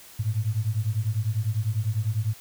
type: beating tone pair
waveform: sine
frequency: 103.6 / 113.6 Hz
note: G#2 / A#2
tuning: -4 / -44 cents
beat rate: 10 Hz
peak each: -26 dBFS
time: 0.19-2.34 s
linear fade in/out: 10 ms
effects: white hiss -48 dBFS RMS until 2.4 s